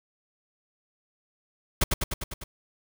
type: noise with echo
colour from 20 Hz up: pink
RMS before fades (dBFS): -21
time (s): 1.81-1.84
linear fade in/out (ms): 5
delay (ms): 100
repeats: 6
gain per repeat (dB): -3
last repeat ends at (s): 2.44
effects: none